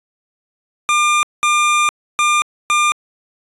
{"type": "tone bursts at uneven times", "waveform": "25% pulse", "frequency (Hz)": 1200, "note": "D6", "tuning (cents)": 37, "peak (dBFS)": -8, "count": 4, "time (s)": [[0.89, 1.23], [1.43, 1.89], [2.19, 2.42], [2.7, 2.92]], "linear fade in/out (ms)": 0, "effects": ["resampled to 24000 Hz"]}